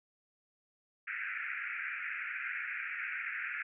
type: band-pass noise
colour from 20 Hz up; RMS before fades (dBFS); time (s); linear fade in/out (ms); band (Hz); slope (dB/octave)
pink; -39; 1.07-3.63; 10; 1400 to 2500; 96
effects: none